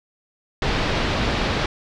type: low-pass noise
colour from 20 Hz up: pink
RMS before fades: -22 dBFS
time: 0.62-1.66 s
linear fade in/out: 2 ms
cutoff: 4500 Hz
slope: 24 dB/octave
effects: none